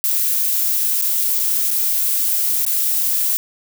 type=noise with dropouts; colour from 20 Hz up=violet; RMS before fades=-18 dBFS; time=0.04-3.37 s; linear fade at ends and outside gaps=0 ms; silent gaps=1.014-1.022 / 1.393-1.397 / 1.706-1.712 / 2.651-2.665 s; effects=none